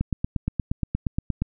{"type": "click train", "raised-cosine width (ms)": 5, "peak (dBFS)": -11, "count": 13, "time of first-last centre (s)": [0.01, 1.42], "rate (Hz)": 8.51, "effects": []}